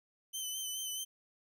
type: tone with vibrato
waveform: 15% pulse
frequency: 3055 Hz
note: G7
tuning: 45 cents flat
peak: -30 dBFS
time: 0.33-1.05 s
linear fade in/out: 20 ms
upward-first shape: sine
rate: 4.7 Hz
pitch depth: 36 cents each way
effects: none